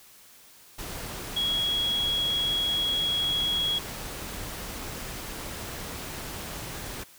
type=tone in noise; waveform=sine; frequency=3322 Hz; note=G#7; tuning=in tune; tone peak=-24 dBFS; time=1.36-3.79 s; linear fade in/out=10 ms; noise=pink; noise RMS=-37 dBFS; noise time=0.78-7.04 s; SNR=+10 dB; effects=white hiss -53 dBFS RMS until 7.18 s